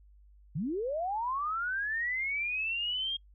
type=linear sweep; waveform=sine; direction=up; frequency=127.5 to 3250 Hz; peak=-30 dBFS; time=0.55-3.17 s; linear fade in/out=10 ms; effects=noise-tail reverb RT60 0.1 s tail -24 dB re dry + added 50 Hz sine -55 dBFS peak until 3.34 s